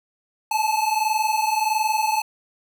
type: tone pair together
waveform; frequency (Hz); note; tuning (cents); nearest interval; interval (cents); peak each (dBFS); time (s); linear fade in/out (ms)
square; 855.5 / 877; A5 / A5; -49 / -6; unison; 43; -23; 0.51-2.22; 5
effects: none